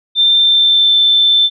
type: tone with pitch glide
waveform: sine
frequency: 3579 to 3542 Hz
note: A7 to A7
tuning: +29 to +11 cents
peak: -7 dBFS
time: 0.15-1.5 s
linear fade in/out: 50 ms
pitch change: -18 cents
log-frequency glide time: 0.35-0.96 s
effects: none